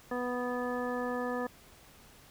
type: harmonic tone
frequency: 246.9 Hz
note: B3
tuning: in tune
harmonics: 1 / 2 / 3 / 4 / 5 / 7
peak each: -36 / -35 / -41 / -42 / -42 / -42 dBFS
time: 0.11-1.47 s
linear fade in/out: 5 ms
effects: pink hiss -57 dBFS RMS until 2.3 s